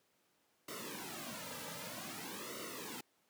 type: noise with flanger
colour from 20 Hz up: pink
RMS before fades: -45 dBFS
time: 0.68-3.01 s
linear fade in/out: 5 ms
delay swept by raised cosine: 1.2 to 2.8 ms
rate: 0.52 Hz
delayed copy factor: -0.9
effects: pink hiss -75 dBFS RMS until 3.29 s + high-pass 200 Hz 12 dB/octave